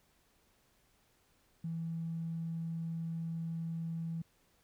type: tone with tanh clipping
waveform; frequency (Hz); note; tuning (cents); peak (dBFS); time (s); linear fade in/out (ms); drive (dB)
triangle; 164.81; E3; 0; -35; 1.64-4.22; 5; 2
effects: pink hiss -71 dBFS RMS until 4.63 s